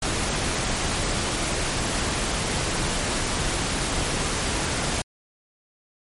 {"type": "noise", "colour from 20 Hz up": "pink", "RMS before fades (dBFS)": -25, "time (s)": [0.02, 5.02], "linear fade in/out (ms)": 5, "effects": ["MP3 48 kbps"]}